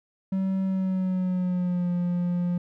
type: tone with pitch glide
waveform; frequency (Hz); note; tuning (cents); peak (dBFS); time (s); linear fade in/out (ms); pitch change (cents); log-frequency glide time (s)
triangle; 191 to 176.16; G3 to F3; -45 to +15; -21; 0.32-2.58; 5; -140; 0.64-1.91
effects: none